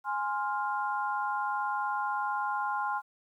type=chord; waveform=sine; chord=F minor; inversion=first; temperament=equal with one note detuned; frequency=830.6 / 1046.5 / 1401.8 Hz; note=Ab5 / C6 / F6; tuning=0 / 0 / +6 cents; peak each=-32 / -33 / -35 dBFS; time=0.04-3.02 s; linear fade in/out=50 ms; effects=11-bit